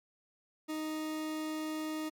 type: tone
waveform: 40% pulse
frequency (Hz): 311.1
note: D#4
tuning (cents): 0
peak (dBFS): -34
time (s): 0.68-2.1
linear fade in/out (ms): 20
effects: MP3 96 kbps